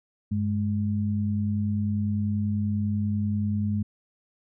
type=tone pair together; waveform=sine; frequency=98.9 / 209.1 Hz; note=G2 / G#3; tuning=+16 / +12 cents; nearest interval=octave + minor second; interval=1296 cents; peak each=-26 dBFS; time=0.31-3.83 s; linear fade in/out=10 ms; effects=none